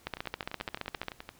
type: two click trains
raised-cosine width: 0.3 ms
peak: -17 / -24 dBFS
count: 16 / 14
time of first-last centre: 0.07-1.084 / 0.17-1.291 s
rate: 14.8 / 11.6 Hz
effects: pink hiss -60 dBFS RMS until 1.39 s